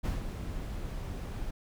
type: noise with ADSR envelope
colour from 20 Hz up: brown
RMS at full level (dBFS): -30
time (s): 0.03-1.51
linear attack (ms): 23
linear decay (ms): 160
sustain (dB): -7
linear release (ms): 9
effects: none